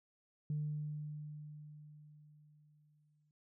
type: tone with exponential decay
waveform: sine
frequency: 150 Hz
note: D3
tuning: 37 cents sharp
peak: -33 dBFS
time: 0.5-3.31 s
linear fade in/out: 2 ms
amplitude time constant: 610 ms
effects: tanh soft clip ceiling -30 dBFS